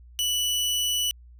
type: tone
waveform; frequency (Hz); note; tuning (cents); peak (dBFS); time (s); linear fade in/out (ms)
sawtooth; 2960; F#7; 0; -20; 0.19-1.11; 0
effects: added 60 Hz sine -46 dBFS peak until 1.39 s